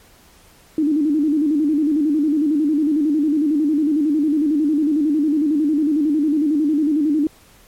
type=tone with vibrato; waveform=sine; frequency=300 Hz; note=D4; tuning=37 cents sharp; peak=-14 dBFS; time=0.78-7.27 s; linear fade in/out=2 ms; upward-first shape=square; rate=11 Hz; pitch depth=83 cents each way; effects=pink hiss -50 dBFS RMS until 7.67 s + MP3 64 kbps